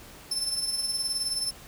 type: tone with tremolo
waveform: 30% pulse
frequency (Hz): 5290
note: E8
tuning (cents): +5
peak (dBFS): -21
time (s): 0.31-1.51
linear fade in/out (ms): 5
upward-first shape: sine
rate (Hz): 19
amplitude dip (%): 55
effects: pink hiss -48 dBFS RMS until 1.67 s